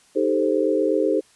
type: chord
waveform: sine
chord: A half-diminished seventh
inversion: second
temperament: equal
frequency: 311.1 / 392 / 440 / 523.3 Hz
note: Eb4 / G4 / A4 / C5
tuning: 0 / 0 / 0 / 0 cents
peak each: -23 dBFS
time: 0.15-1.21 s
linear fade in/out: 20 ms
effects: white hiss -56 dBFS RMS until 1.35 s + resampled to 24000 Hz